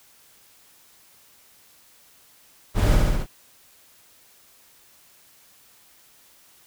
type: noise with echo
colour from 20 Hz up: brown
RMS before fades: -19 dBFS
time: 2.74-2.99 s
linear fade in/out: 50 ms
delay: 69 ms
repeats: 4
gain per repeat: -2 dB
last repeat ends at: 3.266 s
effects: white hiss -55 dBFS RMS until 6.66 s